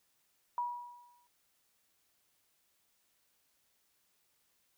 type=tone with exponential decay; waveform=sine; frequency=967 Hz; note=B5; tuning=37 cents flat; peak=-30 dBFS; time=0.58-1.27 s; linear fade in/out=1 ms; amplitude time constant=150 ms; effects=white hiss -75 dBFS RMS until 4.77 s